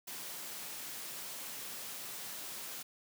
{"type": "high-pass noise", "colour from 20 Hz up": "white", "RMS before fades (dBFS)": -44, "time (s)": [0.07, 2.83], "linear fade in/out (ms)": 10, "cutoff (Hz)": 120, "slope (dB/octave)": 24, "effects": []}